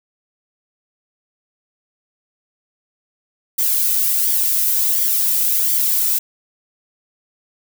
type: noise with flanger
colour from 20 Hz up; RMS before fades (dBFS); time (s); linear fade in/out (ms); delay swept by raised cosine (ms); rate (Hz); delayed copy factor
violet; -17; 3.58-6.19; 10; 0.74 to 1.84; 1.4; -0.5
effects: none